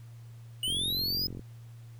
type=linear sweep; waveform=square; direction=up; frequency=2898 to 5090 Hz; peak=-29 dBFS; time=0.63-1.27 s; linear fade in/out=2 ms
type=click train; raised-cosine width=3 ms; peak=-28 dBFS; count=33; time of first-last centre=0.68-1.394 s; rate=44.8 Hz
effects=added 116 Hz sine -45 dBFS peak until 1.99 s + pink hiss -63 dBFS RMS until 1.99 s